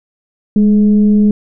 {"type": "tone with frequency modulation", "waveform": "sine", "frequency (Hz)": 207.7, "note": "G#3", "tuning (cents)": 0, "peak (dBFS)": -6, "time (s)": [0.56, 1.31], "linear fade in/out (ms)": 2, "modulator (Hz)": 218, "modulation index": 0.34, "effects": []}